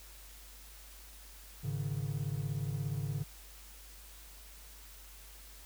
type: chord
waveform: triangle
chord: Ab suspended fourth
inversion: none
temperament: equal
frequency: 103.83 / 138.59 / 155.56 Hz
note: Ab2 / Db3 / Eb3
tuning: 0 / 0 / 0 cents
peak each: -37 / -34 / -38 dBFS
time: 1.63-3.24 s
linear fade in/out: 20 ms
effects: added 50 Hz sine -53 dBFS peak until 5.65 s + white hiss -55 dBFS RMS until 5.65 s